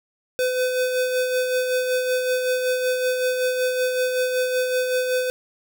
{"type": "tone with tremolo", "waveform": "square", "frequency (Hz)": 506, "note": "B4", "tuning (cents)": 42, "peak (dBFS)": -19, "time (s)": [0.39, 5.3], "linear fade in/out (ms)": 0, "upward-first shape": "sine", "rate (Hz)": 5.3, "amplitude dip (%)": 40, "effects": []}